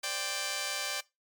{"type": "chord", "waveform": "5% pulse", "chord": "C suspended second", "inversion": "none", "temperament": "just", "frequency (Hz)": [523.3, 588.7, 784.9], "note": ["C5", "D5", "G5"], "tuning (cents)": [0, 4, 2], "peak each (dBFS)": [-30, -25, -26], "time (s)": [0.03, 1.01], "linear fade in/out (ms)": 10, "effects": ["noise-tail reverb RT60 0.2 s tail -19 dB re dry", "MP3 96 kbps"]}